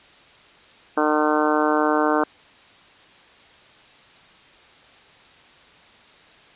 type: harmonic tone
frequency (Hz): 151.9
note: D#3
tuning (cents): -41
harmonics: 2 / 3 / 4 / 5 / 6 / 7 / 8 / 9 / 10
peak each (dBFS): -22 / -24 / -25 / -26 / -27 / -27 / -28 / -29 / -29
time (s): 0.97-2.24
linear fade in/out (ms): 5
effects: white hiss -50 dBFS RMS until 6.55 s + resampled to 8000 Hz